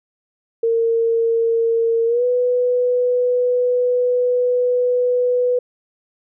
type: tone with pitch glide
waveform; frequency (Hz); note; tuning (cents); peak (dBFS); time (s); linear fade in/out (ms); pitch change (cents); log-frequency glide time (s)
sine; 458.6 to 494.4; A#4 to B4; -28 to +2; -14; 0.63-5.59; 5; +130; 2.06-2.24
effects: none